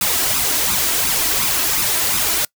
white noise with flanger, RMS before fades -18 dBFS, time 0.01-2.45 s, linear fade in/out 2 ms, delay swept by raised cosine 0.79 to 3.09 ms, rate 2.8 Hz, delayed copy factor +0.6, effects noise-tail reverb RT60 0.1 s tail -25 dB re dry

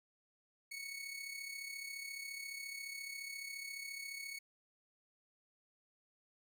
sawtooth tone with amplitude modulation, 2217 Hz, C#7, in tune, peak -38 dBFS, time 0.71-4.39 s, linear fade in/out 10 ms, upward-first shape sine, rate 34.4 Hz, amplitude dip 55%, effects none

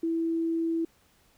sine tone, 329.6 Hz, E4, in tune, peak -25 dBFS, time 0.03-0.85 s, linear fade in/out 5 ms, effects pink hiss -64 dBFS RMS until 1.37 s

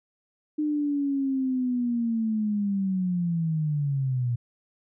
sine linear sweep, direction down, 304.4 to 118.1 Hz, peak -23 dBFS, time 0.58-4.36 s, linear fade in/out 10 ms, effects none

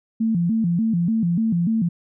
sine tone with vibrato, 196 Hz, G3, in tune, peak -17 dBFS, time 0.2-1.89 s, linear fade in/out 10 ms, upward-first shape square, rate 3.4 Hz, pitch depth 230 cents each way, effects none

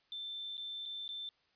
sine tone with dropouts, 3549 Hz, A7, 14 cents sharp, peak -40 dBFS, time 0.12-1.29 s, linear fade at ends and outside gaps 1 ms, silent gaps 0.57-0.578 / 0.855-0.859 / 1.079-1.09 s, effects white hiss -73 dBFS RMS until 1.55 s + resampled to 11025 Hz

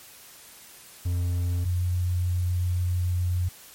triangle / sine tone pair in turn, 88.2 / 89.28 Hz, F2 / F2, +18 / +39 cents, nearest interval unison, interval 21 cents, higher second, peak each -21 / -22 dBFS, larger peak first, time 1.05-1.65 / 1.65-3.49 s, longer second, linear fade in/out 10 ms, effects white hiss -48 dBFS RMS until 3.74 s + MP3 64 kbps

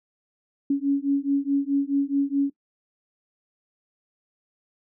sine beating tone pair, 277.2 / 281.9 Hz, C#4 / C#4, 0 / +29 cents, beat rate 4.7 Hz, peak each -23 dBFS, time 0.7-2.5 s, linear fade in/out 5 ms, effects noise-tail reverb RT60 0.1 s tail -19 dB re dry

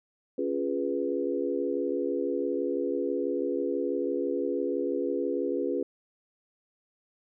sine chord, C# dominant seventh, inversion none, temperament equal, 277.2 / 349.2 / 415.3 / 493.9 Hz, C#4 / E#4 / G#4 / B4, 0 / 0 / 0 / 0 cents, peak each -32 dBFS, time 0.38-5.83 s, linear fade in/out 5 ms, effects none

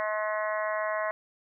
harmonic tone, 213.4 Hz, G#3, 47 cents sharp, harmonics 3 / 4 / 5 / 6 / 7 / 8 / 9 / 10, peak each -30 / -42 / -33 / -43 / -39 / -40 / -37 / -46 dBFS, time 0-1.11 s, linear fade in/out 0 ms, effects none

